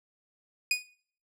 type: tone with exponential decay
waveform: sawtooth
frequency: 2473 Hz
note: D#7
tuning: 11 cents flat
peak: -17 dBFS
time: 0.71-0.87 s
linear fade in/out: 2 ms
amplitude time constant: 34 ms
effects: noise-tail reverb RT60 0.5 s tail -20 dB re dry + low-pass 12000 Hz 12 dB/octave